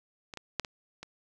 clicks, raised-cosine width 0.2 ms, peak -24 / -23 / -11 / -22 / -25 dBFS, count 5, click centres 0.338 / 0.373 / 0.597 / 0.648 / 1.03 s, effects none

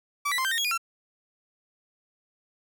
30% pulse tone with pitch steps, 1154 / 1967 / 1045 / 1566 / 1841 / 3319 / 2444 / 1353 Hz, D6 / B6 / C6 / G6 / A#6 / G#7 / D#7 / E6, -31 / -7 / -2 / -2 / -22 / -2 / -32 / +45 cents, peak -22 dBFS, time 0.25-0.778 s, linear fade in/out 10 ms, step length 66 ms, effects none

